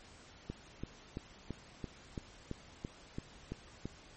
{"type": "click train", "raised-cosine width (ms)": 3, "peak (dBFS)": -26, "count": 11, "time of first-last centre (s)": [0.5, 3.856], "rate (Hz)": 2.98, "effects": ["pink hiss -57 dBFS RMS until 4.16 s", "MP3 32 kbps"]}